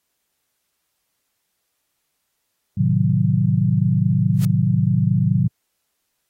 sine chord, A diminished seventh, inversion none, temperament equal, 110 / 130.81 / 155.56 / 185 Hz, A2 / C3 / Eb3 / Gb3, 0 / 0 / 0 / 0 cents, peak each -20 dBFS, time 2.77-5.48 s, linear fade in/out 10 ms
white noise with exponential growth, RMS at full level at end -28 dBFS, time 4.33-4.45 s, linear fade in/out 1 ms, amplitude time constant 24 ms
effects white hiss -73 dBFS RMS until 6.29 s + AAC 48 kbps

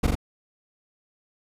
brown noise with echo, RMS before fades -19 dBFS, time 0.03-0.07 s, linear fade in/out 10 ms, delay 42 ms, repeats 2, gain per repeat -2 dB, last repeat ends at 0.154 s, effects resampled to 32000 Hz

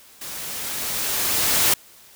white noise with level ramp, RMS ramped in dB -34 to -17 dBFS, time 0.21-1.74 s, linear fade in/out 5 ms, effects white hiss -49 dBFS RMS until 2.15 s

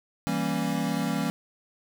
square chord, E diminished seventh, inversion none, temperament equal with one note detuned, 164.81 / 196 / 233.1 / 274.6 Hz, E3 / G3 / Bb3 / Db4, 0 / 0 / 0 / -16 cents, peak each -32 dBFS, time 0.27-1.3 s, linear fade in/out 0 ms, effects none

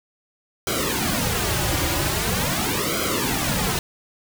pink noise with flanger, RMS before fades -23 dBFS, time 0.67-3.79 s, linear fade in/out 2 ms, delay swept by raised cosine 1.1 to 4.6 ms, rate 0.43 Hz, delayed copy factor -1, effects none

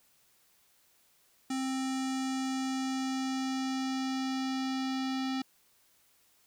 square tone with low-pass filter sweep, 263.5 Hz, C4, 12 cents sharp, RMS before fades -33 dBFS, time 1.5-5.42 s, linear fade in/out 5 ms, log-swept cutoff 7800 to 4600 Hz, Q 2, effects white hiss -67 dBFS RMS until 6.46 s

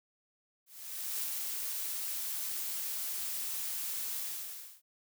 blue noise with ADSR envelope, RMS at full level -35 dBFS, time 0.66-4.82 s, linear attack 570 ms, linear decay 16 ms, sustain -2 dB, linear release 640 ms, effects none

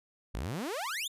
sawtooth exponential sweep, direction up, 43.66 to 3771 Hz, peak -30 dBFS, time 0.34-1.08 s, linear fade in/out 10 ms, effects resampled to 32000 Hz

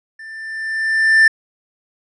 triangle tone with level ramp, 1779 Hz, A6, 19 cents sharp, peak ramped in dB -31 to -4 dBFS, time 0.19-1.28 s, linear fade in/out 5 ms, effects resampled to 24000 Hz

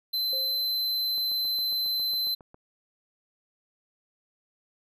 square tone, 4065 Hz, B7, 49 cents sharp, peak -26 dBFS, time 0.13-2.35 s, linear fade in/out 10 ms
sine tone with exponential decay, 528 Hz, C5, 16 cents sharp, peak -35 dBFS, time 0.33-0.89 s, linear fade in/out 0 ms, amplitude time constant 120 ms
click train, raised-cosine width 1 ms, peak -35 dBFS, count 11, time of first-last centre 1.18-2.544 s, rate 7.33 Hz
effects none

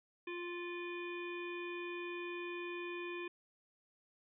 harmonic tone with a mistuned harmonic, 350 Hz, F4, 4 cents sharp, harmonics 1 / 3 / 5 / 7 / 9 / 10, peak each -42 / -50 / -51 / -47 / -59 / -59 dBFS, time 0.27-3.28 s, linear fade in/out 5 ms, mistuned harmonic 9, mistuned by -48 cents, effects none

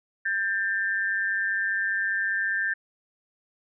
sine tone pair together, 1590.3 / 1785 Hz, G6 / A6, +24 / +24 cents, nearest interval major second, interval 200 cents, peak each -27 / -26 dBFS, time 0.25-2.74 s, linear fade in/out 10 ms, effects none

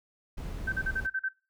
brown noise, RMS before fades -37 dBFS, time 0.37-1.07 s, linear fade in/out 10 ms
sine tone bursts, 1545 Hz, G6, 26 cents flat, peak -27 dBFS, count 7, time 0.67-1.289 s, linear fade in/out 10 ms, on 55 ms, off 39 ms
effects noise-tail reverb RT60 0.3 s tail -20 dB re dry

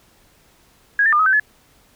sine tone with pitch steps, 1652 / 1788 / 1205 / 1272 / 1541 / 1712 Hz, G#6 / A6 / D6 / D#6 / G6 / A6, -10 / +27 / +44 / +38 / -30 / -48 cents, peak -12 dBFS, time 0.99-1.398 s, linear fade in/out 2 ms, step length 68 ms, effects pink hiss -55 dBFS RMS until 1.95 s

